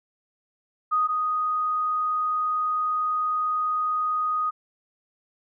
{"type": "tone pair in turn", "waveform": "sine", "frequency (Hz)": [1244.5, 1244.5], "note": ["D#6", "D#6"], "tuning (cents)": [0, 0], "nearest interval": "unison", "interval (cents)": 0, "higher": "neither", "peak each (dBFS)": [-19, -22], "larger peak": "first", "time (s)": [[0.91, 1.08], [1.08, 4.51]], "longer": "second", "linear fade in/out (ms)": 20, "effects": []}